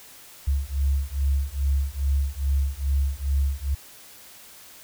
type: beating tone pair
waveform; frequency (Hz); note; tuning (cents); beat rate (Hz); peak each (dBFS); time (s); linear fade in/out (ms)
sine; 68.1 / 70.5; C#2 / C#2; -30 / +30; 2.4; -24 / -24; 0.47-3.75; 10
effects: white hiss -47 dBFS RMS until 4.83 s